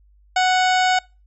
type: harmonic tone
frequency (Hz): 740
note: F#5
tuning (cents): 0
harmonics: 1 / 2 / 3 / 4 / 5 / 6 / 7 / 9 / 10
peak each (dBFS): -16 / -22 / -26 / -28 / -30 / -32 / -33 / -35 / -36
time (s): 0.36-0.99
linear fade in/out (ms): 5
effects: noise-tail reverb RT60 0.3 s tail -26 dB re dry + added 50 Hz sine -51 dBFS peak until 1.26 s